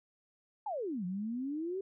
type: exponential two-way sweep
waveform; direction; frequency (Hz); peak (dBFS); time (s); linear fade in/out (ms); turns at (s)
sine; down then up; 892 to 174.61 to 396.7; -34; 0.66-1.81; 5; 1.05
effects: none